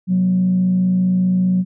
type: tone with frequency modulation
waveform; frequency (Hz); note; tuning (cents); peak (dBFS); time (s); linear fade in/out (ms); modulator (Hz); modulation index
sine; 184.1; F#3; -8; -12; 0.07-1.65; 50; 55.1; 0.26
effects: tanh soft clip ceiling -8 dBFS